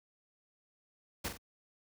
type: noise with echo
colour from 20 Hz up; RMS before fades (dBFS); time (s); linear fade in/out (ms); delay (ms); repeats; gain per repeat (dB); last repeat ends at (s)
pink; -36; 1.24-1.29; 10; 43; 2; -7; 1.376
effects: high-pass 60 Hz 12 dB/octave

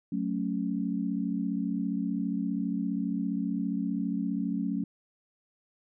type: chord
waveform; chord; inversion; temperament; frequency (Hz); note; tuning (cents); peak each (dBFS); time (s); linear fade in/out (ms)
sine; F# minor; none; equal; 185 / 220 / 277.2; F#3 / A3 / C#4; 0 / 0 / 0; -32; 0.12-4.84; 5
effects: none

